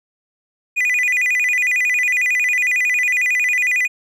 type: tone with vibrato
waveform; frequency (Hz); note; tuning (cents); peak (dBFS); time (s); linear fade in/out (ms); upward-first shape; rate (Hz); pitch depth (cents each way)
triangle; 2217; C#7; 0; -13; 0.76-3.88; 20; square; 11; 180
effects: none